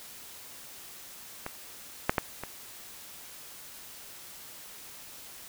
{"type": "clicks", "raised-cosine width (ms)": 0.5, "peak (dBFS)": [-19, -7, -9, -20], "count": 4, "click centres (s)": [1.464, 2.095, 2.182, 2.436], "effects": ["white hiss -47 dBFS RMS until 5.48 s"]}